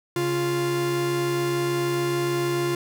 45% pulse tone pair together, 138.59 / 349 Hz, C#3 / F4, 0 / -1 cents, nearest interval octave + major third, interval 1599 cents, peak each -29 / -23 dBFS, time 0.16-2.75 s, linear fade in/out 2 ms, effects none

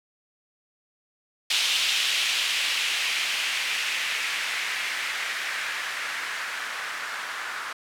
violet noise with low-pass filter sweep, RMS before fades -28 dBFS, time 1.5-7.73 s, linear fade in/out 5 ms, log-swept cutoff 3200 to 1400 Hz, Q 2, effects none

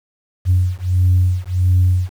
sine beating tone pair, 90.2 / 91.7 Hz, F#2 / F#2, -44 / -15 cents, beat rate 1.5 Hz, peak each -14 dBFS, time 0.45-2.1 s, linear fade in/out 50 ms, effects tanh soft clip ceiling -6 dBFS + 7-bit

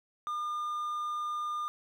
triangle tone, 1208 Hz, D6, 48 cents sharp, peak -30 dBFS, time 0.27-1.68 s, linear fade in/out 0 ms, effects none

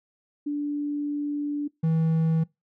sine / triangle tone pair in turn, 291.5 / 161.58 Hz, D4 / E3, -13 / -34 cents, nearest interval minor seventh, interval 1021 cents, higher first, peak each -25 / -18 dBFS, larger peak second, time 0.46-1.68 / 1.83-2.44 s, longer first, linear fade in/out 10 ms, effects noise-tail reverb RT60 0.2 s tail -23 dB re dry

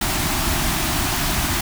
pink band-stop noise, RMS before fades -21 dBFS, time 0.01-1.61 s, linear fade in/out 5 ms, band 380 to 610 Hz, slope 96 dB/octave, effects none

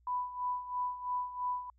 sine tone with tremolo, 992 Hz, B5, 7 cents sharp, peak -30 dBFS, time 0.07-1.7 s, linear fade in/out 2 ms, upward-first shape sine, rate 3 Hz, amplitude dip 75%, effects added 60 Hz sine -64 dBFS peak until 1.78 s

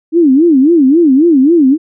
sine tone with vibrato, 299.6 Hz, D4, 35 cents sharp, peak -4 dBFS, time 0.12-1.78 s, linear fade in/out 50 ms, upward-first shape sine, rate 3.7 Hz, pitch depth 260 cents each way, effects none

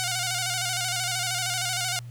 5% pulse tone with vibrato, 729 Hz, F#5, 26 cents flat, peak -14 dBFS, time 0-1.99 s, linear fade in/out 0 ms, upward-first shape square, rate 13 Hz, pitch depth 51 cents each way, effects added 120 Hz sine -37 dBFS peak until 2.1 s + pink hiss -58 dBFS RMS until 2.1 s

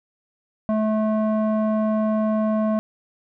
square tone with low-pass filter, 216.5 Hz, A3, 28 cents flat, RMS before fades -21 dBFS, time 0.69-2.79 s, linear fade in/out 0 ms, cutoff 850 Hz, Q 2.7, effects none

